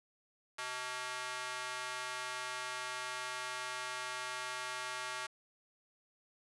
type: tone with high-pass filter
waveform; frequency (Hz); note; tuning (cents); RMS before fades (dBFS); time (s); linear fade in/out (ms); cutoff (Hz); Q
square; 126.4; B2; +41; -41; 0.58-5.27; 10; 1200; 1.2
effects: resampled to 24000 Hz + 11-bit